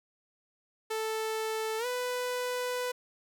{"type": "tone with pitch glide", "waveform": "sawtooth", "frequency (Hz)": [440, 496.7], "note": ["A4", "B4"], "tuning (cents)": [0, 10], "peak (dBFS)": -27, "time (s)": [0.9, 2.92], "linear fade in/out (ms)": 10, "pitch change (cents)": 210, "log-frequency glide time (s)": [1.78, 1.86], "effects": []}